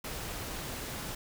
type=noise; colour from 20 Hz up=pink; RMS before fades=-39 dBFS; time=0.04-1.15 s; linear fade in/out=5 ms; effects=none